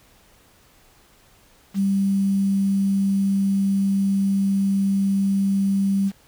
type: tone with quantisation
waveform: sine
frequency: 196.2 Hz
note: G3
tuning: 2 cents sharp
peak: -17 dBFS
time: 1.74-6.12 s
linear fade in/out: 50 ms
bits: 7
effects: pink hiss -55 dBFS RMS until 6.27 s